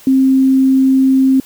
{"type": "tone", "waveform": "sine", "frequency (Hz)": 265.1, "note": "C4", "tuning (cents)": 23, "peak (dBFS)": -7, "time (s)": [0.07, 1.4], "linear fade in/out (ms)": 2, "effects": ["white hiss -41 dBFS RMS until 1.45 s"]}